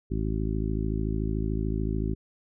harmonic tone, 53.6 Hz, A1, 45 cents flat, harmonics 1 / 2 / 3 / 4 / 5 / 6 / 7, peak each -29 / -32 / -34 / -35 / -36 / -37 / -37 dBFS, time 0.1-2.15 s, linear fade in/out 20 ms, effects none

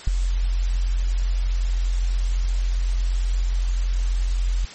sine tone with ADSR envelope, 44 Hz, F1, 14 cents sharp, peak -10 dBFS, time 0.07-4.65 s, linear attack 6 ms, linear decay 4 ms, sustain -8 dB, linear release 5 ms, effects white hiss -39 dBFS RMS until 4.74 s + MP3 32 kbps

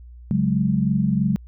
sine chord, C# suspended fourth, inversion none, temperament just, 138.59 / 184.79 / 207.9 Hz, C#3 / F#3 / G#3, 0 / -2 / +2 cents, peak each -23 / -21 / -21 dBFS, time 0.31-1.36 s, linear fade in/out 0 ms, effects added 60 Hz sine -39 dBFS peak until 1.47 s

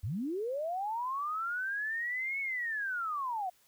sine linear two-way sweep, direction up then down, 77.78 to 2223 to 703 Hz, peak -32 dBFS, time 0.03-3.5 s, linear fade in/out 10 ms, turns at 2.4 s, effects white hiss -67 dBFS RMS until 3.67 s

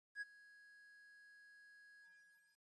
triangle tone with ADSR envelope, 1661.2 Hz, G#6, in tune, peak -39 dBFS, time 0.15-2.63 s, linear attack 64 ms, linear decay 24 ms, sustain -21 dB, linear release 620 ms, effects resampled to 24000 Hz + 13-bit

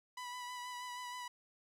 sawtooth tone with vibrato, 987.8 Hz, B5, in tune, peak -39 dBFS, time 0.17-1.28 s, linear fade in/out 5 ms, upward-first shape sine, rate 6.3 Hz, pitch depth 21 cents each way, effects low-pass 11000 Hz 12 dB/octave + 12-bit

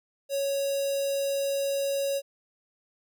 square tone with notch filter, 554.4 Hz, C#5, in tune, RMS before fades -28 dBFS, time 0.29-2.22 s, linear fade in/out 50 ms, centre 1500 Hz, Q 0.51, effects none

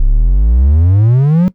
triangle exponential sweep, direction up, 30.87 to 188.5 Hz, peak -4 dBFS, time 0-1.48 s, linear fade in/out 0 ms, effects noise-tail reverb RT60 0.1 s tail -18 dB re dry

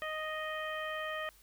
harmonic tone, 622.3 Hz, D#5, in tune, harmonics 1 / 2 / 3 / 4 / 5, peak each -40 / -41 / -40 / -48 / -47 dBFS, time 0.02-1.29 s, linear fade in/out 0 ms, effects added 49 Hz sine -64 dBFS peak until 1.42 s + white hiss -63 dBFS RMS until 1.42 s

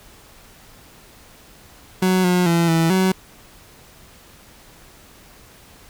30% pulse tone with pitch steps, 185.5 / 179.6 / 168.8 / 164.2 / 187.7 Hz, F#3 / F3 / E3 / E3 / F#3, +5 / +49 / +41 / -6 / +25 cents, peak -12 dBFS, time 2.02-3.12 s, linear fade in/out 5 ms, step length 220 ms, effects pink hiss -47 dBFS RMS until 5.89 s

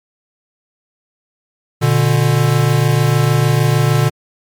square tone pair together, 120.26 / 146.83 Hz, B2 / D3, -46 / 0 cents, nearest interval minor third, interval 346 cents, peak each -14 dBFS, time 1.81-4.1 s, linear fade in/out 20 ms, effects MP3 96 kbps

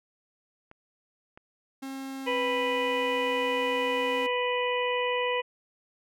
clicks, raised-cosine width 0.5 ms, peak -33 dBFS, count 2, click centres 0.714 / 1.375 s
45% pulse tone with pitch glide, 268.8 to 266.9 Hz, C4 to C4, +47 to +35 cents, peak -35 dBFS, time 1.82-4.27 s, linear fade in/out 10 ms, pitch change -12 cents, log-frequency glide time 2-2.64 s
harmonic tone, 493.9 Hz, B4, in tune, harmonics 1 / 2 / 4 / 5 / 6, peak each -28 / -31 / -34 / -35 / -36 dBFS, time 2.26-5.42 s, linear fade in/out 20 ms
effects none

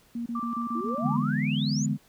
sine tone bursts, 235.1 Hz, A#3, 15 cents sharp, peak -29 dBFS, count 8, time 0.15-1.226 s, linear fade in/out 5 ms, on 110 ms, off 28 ms
sine tone with tremolo, 1174.7 Hz, D6, in tune, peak -30 dBFS, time 0.35-1.17 s, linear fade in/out 5 ms, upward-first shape square, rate 5.6 Hz, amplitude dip 25%
sine exponential sweep, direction up, 306 to 7120 Hz, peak -32 dBFS, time 0.75-1.86 s, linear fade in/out 5 ms
sine chord, E dominant seventh, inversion third, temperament equal with one note detuned, 146.83 / 167.89 / 207.7 / 246.9 Hz, D3 / E3 / G#3 / B3, 0 / +32 / 0 / 0 cents, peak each -28 / -34 / -28 / -30 dBFS, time 1.01-1.98 s, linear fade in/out 50 ms
effects pink hiss -60 dBFS RMS until 2.08 s

